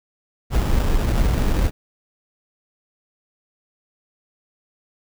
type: noise with sample-and-hold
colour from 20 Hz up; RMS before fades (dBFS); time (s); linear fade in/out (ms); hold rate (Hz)
brown; -18; 0.5-1.71; 50; 2100
effects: none